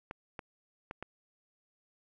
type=clicks; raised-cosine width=0.5 ms; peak=-25 dBFS; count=4; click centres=0.111 / 0.392 / 0.911 / 1.026 s; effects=none